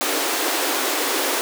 pink high-pass noise, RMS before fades -22 dBFS, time 0.01-1.41 s, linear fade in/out 0 ms, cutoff 270 Hz, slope 96 dB/octave, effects none

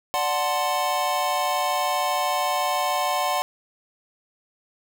square chord, D dominant seventh, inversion none, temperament equal, 587.3 / 740 / 880 / 1046.5 Hz, D5 / F#5 / A5 / C6, 0 / 0 / 0 / 0 cents, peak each -30 / -26 / -31 / -27 dBFS, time 0.14-3.42 s, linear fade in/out 0 ms, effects none

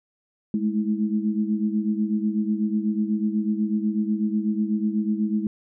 sine tone cluster, 209.3 / 217.4 / 324.5 Hz, G#3 / A3 / E4, +14 / -21 / -27 cents, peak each -23 / -26 / -30 dBFS, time 0.54-5.47 s, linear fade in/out 2 ms, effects none

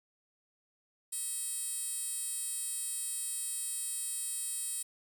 10% pulse tone with high-pass filter, 640 Hz, D#5, 49 cents sharp, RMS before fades -37 dBFS, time 1.12-4.83 s, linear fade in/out 10 ms, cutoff 8400 Hz, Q 2.7, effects none

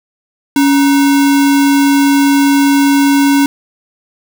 sine tone with sample-and-hold, 280 Hz, C#4, 18 cents sharp, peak -6 dBFS, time 0.56-3.46 s, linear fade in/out 2 ms, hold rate 1225 Hz, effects none

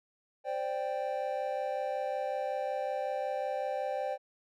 triangle chord, C suspended second, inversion none, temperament just, 523.3 / 588.7 / 784.9 Hz, C5 / D5 / G5, 0 / +4 / +2 cents, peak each -34 dBFS, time 0.44-4.18 s, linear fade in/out 50 ms, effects none

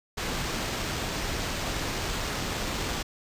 pink noise with sample-and-hold, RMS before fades -31 dBFS, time 0.17-3.03 s, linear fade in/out 10 ms, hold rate 11025 Hz, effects resampled to 32000 Hz

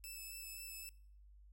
5% pulse tone with vibrato, 2624 Hz, E7, 9 cents flat, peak -39 dBFS, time 0.04-0.89 s, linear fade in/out 0 ms, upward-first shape sine, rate 3.8 Hz, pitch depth 15 cents each way, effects noise-tail reverb RT60 0.6 s tail -23 dB re dry + added 50 Hz sine -58 dBFS peak until 1.52 s

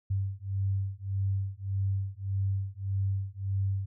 sine beating tone pair, 96.7 / 98.4 Hz, G2 / G2, -23 / +7 cents, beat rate 1.7 Hz, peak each -31 dBFS, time 0.1-3.86 s, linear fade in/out 10 ms, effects none

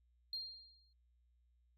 sine tone with exponential decay, 4206 Hz, C8, 8 cents sharp, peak -37 dBFS, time 0.33-0.93 s, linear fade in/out 2 ms, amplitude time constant 130 ms, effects tanh soft clip ceiling -34 dBFS + added 60 Hz sine -70 dBFS peak until 1.77 s

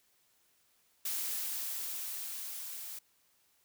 blue noise with level ramp, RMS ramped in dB -35 to -44 dBFS, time 1.05-2.99 s, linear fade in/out 5 ms, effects white hiss -71 dBFS RMS until 3.64 s

